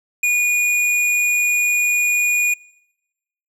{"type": "tone", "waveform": "square", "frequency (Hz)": 2449, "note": "D#7", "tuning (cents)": -28, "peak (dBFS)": -15, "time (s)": [0.23, 2.54], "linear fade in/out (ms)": 5, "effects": ["noise-tail reverb RT60 1.0 s tail -26 dB re dry", "low-pass 12000 Hz 12 dB/octave"]}